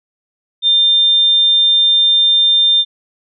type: tone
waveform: sine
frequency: 3600 Hz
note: A7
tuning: 39 cents sharp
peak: -8 dBFS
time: 0.62-2.85 s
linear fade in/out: 50 ms
effects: none